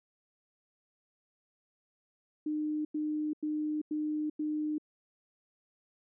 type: tone bursts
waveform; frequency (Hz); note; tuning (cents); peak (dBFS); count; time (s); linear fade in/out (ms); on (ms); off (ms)
sine; 304; D#4; -40; -30; 5; 2.46-4.782; 5; 390; 93
effects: none